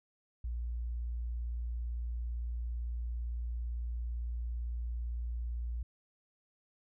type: tone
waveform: sine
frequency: 58.9 Hz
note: A#1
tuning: 19 cents sharp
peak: -34 dBFS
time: 0.44-5.83 s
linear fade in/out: 5 ms
effects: none